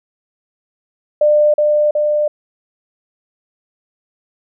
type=tone with echo; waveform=sine; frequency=598 Hz; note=D5; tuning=31 cents sharp; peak=-8 dBFS; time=1.21-1.54 s; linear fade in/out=5 ms; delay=370 ms; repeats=2; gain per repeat=-2 dB; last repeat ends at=2.28 s; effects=none